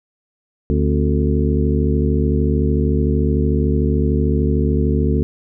harmonic tone with a mistuned harmonic, 73.42 Hz, D2, in tune, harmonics 1 / 2 / 3 / 4 / 5 / 6, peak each -17 / -20 / -22 / -23 / -24 / -25 dBFS, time 0.7-5.23 s, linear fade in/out 0 ms, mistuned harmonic 4, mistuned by -140 cents, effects none

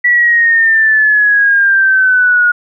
sine exponential sweep, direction down, 1955 to 1437 Hz, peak -6 dBFS, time 0.04-2.52 s, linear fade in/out 10 ms, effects none

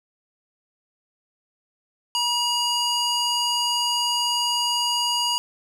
square tone with band-pass filter, 959 Hz, A#5, 49 cents sharp, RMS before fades -23 dBFS, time 2.15-5.38 s, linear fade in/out 0 ms, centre 4400 Hz, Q 1.1, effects none

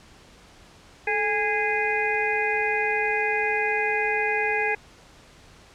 harmonic tone with a mistuned harmonic, 412.1 Hz, G#4, 13 cents flat, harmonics 1 / 2 / 4 / 5 / 6, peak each -28 / -28 / -28 / -28 / -28 dBFS, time 1.07-4.75 s, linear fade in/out 5 ms, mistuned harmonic 1, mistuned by +84 cents, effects pink hiss -51 dBFS RMS until 5.74 s + low-pass 7000 Hz 12 dB/octave

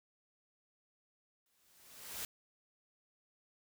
white noise with exponential growth, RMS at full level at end -40 dBFS, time 1.46-2.25 s, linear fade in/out 1 ms, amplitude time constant 170 ms, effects none

